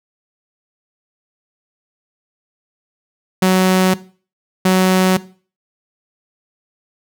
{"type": "tone pair in turn", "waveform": "sawtooth", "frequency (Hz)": [186.3, 186.3], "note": ["F#3", "F#3"], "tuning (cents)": [12, 12], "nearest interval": "unison", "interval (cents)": 0, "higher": "neither", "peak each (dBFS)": -6, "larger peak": "neither", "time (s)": [[3.42, 3.94], [4.65, 5.17]], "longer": "neither", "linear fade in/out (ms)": 5, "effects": ["noise-tail reverb RT60 0.4 s tail -18 dB re dry"]}